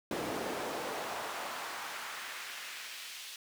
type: noise with high-pass filter sweep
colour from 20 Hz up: brown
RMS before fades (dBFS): -40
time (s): 0.11-3.36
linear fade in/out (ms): 2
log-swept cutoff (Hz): 340 to 3400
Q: 1.1
effects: none